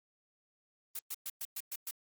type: noise bursts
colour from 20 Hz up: blue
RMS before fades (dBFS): -39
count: 7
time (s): 0.95-1.911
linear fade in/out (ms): 5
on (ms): 43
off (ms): 110
effects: Opus 24 kbps